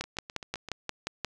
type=two click trains; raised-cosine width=0.2 ms; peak=-14 / -23 dBFS; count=8 / 6; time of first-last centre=0.01-1.247 / 0.04-0.687 s; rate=5.66 / 7.73 Hz; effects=none